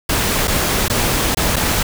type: noise with dropouts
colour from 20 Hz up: pink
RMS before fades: -17 dBFS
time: 0.09-1.83 s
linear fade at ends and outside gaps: 5 ms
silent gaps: 0.474-0.478 / 0.882-0.898 / 1.348-1.37 / 1.56-1.564 s
effects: none